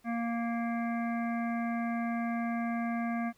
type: harmonic tone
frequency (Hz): 233.1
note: A#3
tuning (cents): 0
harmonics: 1 / 3 / 5 / 7 / 9 / 10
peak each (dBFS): -31 / -37 / -43 / -44 / -45 / -52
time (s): 0.04-3.33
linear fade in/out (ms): 50
effects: pink hiss -67 dBFS RMS until 3.37 s